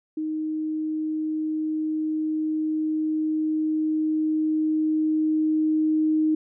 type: tone with level ramp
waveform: sine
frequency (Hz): 311.4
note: D#4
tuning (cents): +2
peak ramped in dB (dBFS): -25 to -18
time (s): 0.17-6.35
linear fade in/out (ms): 5
effects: none